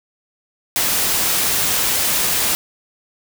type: noise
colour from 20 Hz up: white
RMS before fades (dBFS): -18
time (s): 0.76-2.55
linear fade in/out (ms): 0
effects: none